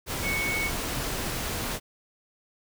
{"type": "tone in noise", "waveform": "sine", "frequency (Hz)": 2217, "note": "C#7", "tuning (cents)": 0, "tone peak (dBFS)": -27, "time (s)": [0.22, 0.71], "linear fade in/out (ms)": 50, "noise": "pink", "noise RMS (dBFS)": -31, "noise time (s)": [0.06, 1.8], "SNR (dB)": 1, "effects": []}